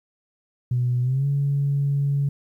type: tone with pitch glide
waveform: sine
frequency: 123.47 to 141.01 Hz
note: B2 to C#3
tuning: 0 to +30 cents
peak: -18 dBFS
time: 0.71-2.29 s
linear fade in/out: 5 ms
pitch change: +230 cents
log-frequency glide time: 1.02-1.26 s
effects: tanh soft clip ceiling -14 dBFS + 10-bit